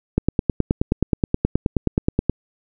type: click train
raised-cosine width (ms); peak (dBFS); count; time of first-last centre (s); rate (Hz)
3; -3; 21; 0.18-2.296; 9.45
effects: none